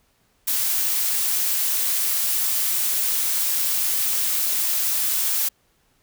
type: noise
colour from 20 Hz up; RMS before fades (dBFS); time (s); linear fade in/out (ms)
blue; -22; 0.47-5.49; 10
effects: pink hiss -64 dBFS RMS until 6.02 s